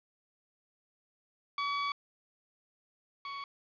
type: tone pair in turn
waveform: sawtooth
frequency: 1137 / 1118.8 Hz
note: C#6 / C#6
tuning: +44 / +16 cents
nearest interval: unison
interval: 28 cents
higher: first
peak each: -27 / -35 dBFS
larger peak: first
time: 1.58-1.92 / 3.25-3.44 s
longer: first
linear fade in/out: 2 ms
effects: resampled to 11025 Hz + 9-bit